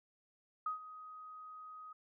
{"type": "tone with ADSR envelope", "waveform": "sine", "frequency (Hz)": 1255, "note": "D#6", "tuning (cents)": 15, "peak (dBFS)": -33, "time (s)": [0.66, 1.93], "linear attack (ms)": 4, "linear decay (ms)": 120, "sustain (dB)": -15, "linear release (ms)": 7, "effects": []}